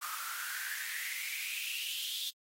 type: noise with high-pass filter sweep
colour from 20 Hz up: white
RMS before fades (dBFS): -39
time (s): 0.01-2.31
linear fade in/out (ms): 20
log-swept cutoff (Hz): 1200 to 3600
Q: 8.7
effects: AAC 48 kbps